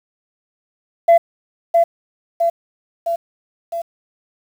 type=tone with echo; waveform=sine; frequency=677 Hz; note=E5; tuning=46 cents sharp; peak=-4 dBFS; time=1.08-1.18 s; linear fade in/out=10 ms; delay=660 ms; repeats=4; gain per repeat=-4 dB; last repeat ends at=3.82 s; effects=tanh soft clip ceiling -5 dBFS + 7-bit